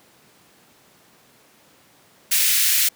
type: high-pass noise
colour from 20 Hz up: white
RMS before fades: -18 dBFS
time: 2.31-2.89 s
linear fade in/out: 10 ms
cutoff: 1800 Hz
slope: 24 dB/octave
effects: pink hiss -54 dBFS RMS until 2.95 s + high-pass 150 Hz 12 dB/octave